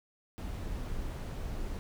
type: noise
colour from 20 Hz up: brown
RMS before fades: -37 dBFS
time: 0.38-1.79 s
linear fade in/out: 0 ms
effects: none